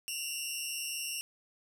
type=tone pair together; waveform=15% pulse; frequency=2726 / 2871 Hz; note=F7 / F7; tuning=-43 / +47 cents; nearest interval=minor second; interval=90 cents; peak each=-30 / -32 dBFS; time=0.08-1.21 s; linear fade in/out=0 ms; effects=none